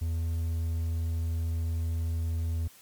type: tone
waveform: triangle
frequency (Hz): 82.41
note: E2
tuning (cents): 0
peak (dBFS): -25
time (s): 0.01-2.68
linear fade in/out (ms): 10
effects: white hiss -55 dBFS RMS until 2.81 s + MP3 96 kbps